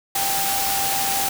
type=tone in noise; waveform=sine; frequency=788 Hz; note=G5; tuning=9 cents sharp; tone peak=-25 dBFS; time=0.15-1.29 s; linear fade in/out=5 ms; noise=white; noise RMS=-23 dBFS; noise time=0.15-1.29 s; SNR=-5 dB; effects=none